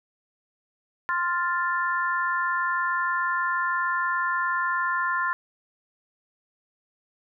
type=chord; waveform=sine; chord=F major; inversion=second; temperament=equal; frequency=1046.5 / 1396.9 / 1760 Hz; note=C6 / F6 / A6; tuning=0 / 0 / 0 cents; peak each=-26 / -28 / -28 dBFS; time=1.09-5.33 s; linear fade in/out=0 ms; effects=none